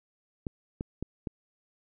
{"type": "clicks", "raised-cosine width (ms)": 3, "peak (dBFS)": -20, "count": 4, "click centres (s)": [0.468, 0.809, 1.026, 1.272], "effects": []}